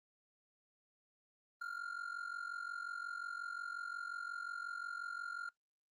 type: ring-modulated tone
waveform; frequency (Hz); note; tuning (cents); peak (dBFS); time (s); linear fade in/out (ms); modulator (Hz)
triangle; 1400; F6; +4; -36; 1.61-5.49; 0; 22.8
effects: noise-tail reverb RT60 0.1 s tail -21 dB re dry + Opus 32 kbps